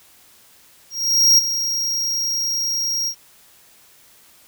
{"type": "tone with ADSR envelope", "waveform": "square", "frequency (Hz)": 5610, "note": "F8", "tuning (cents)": 7, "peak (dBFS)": -9, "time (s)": [0.9, 3.15], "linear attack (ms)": 480, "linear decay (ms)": 18, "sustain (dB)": -11, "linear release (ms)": 78, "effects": ["white hiss -51 dBFS RMS until 4.47 s"]}